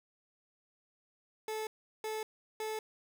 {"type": "tone bursts", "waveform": "30% pulse", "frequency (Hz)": 435, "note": "A4", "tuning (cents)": -20, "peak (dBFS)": -33, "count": 3, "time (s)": [1.48, 2.79], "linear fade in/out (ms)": 2, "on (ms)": 190, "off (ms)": 370, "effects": []}